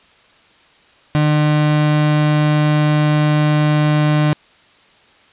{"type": "tone", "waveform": "35% pulse", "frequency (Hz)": 150.7, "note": "D3", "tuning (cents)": 45, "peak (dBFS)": -10, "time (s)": [1.15, 4.33], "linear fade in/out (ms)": 0, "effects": ["white hiss -50 dBFS RMS until 5.32 s", "resampled to 8000 Hz"]}